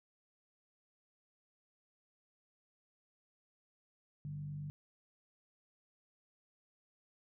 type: tone with frequency modulation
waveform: sine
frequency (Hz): 147.2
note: D3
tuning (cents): +4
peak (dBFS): -40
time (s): 4.25-4.7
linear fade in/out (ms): 0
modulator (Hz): 48.4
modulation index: 0.44
effects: none